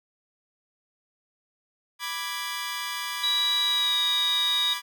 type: chord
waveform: 15% pulse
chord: G# diminished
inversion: first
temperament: equal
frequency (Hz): 987.8 / 1174.7 / 1661.2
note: B5 / D6 / G#6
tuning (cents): 0 / 0 / 0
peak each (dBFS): -28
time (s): 1.99-4.82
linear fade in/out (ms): 50
type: tone with pitch glide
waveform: sine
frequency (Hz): 3890 to 3773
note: B7 to A#7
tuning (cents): -27 to +20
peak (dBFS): -22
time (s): 3.23-4.74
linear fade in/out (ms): 10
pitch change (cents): -53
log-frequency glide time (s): 3.6-3.99
effects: none